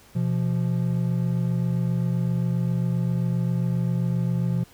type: tone pair together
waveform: triangle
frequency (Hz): 125.17 / 172.7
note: B2 / F3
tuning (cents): +24 / -19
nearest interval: tritone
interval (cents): 557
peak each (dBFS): -22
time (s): 0.15-4.64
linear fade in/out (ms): 10
effects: pink hiss -53 dBFS RMS until 4.73 s